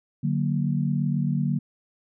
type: chord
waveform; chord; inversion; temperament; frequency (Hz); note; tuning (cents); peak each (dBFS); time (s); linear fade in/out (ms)
sine; D augmented; none; equal; 146.83 / 185 / 233.1; D3 / F#3 / A#3; 0 / 0 / 0; -24 / -27 / -28; 0.23-1.59; 10
effects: none